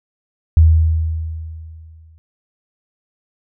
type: tone with exponential decay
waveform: sine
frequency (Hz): 80.3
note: E2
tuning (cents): -45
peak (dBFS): -4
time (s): 0.57-2.18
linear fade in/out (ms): 0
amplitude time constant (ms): 350
effects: none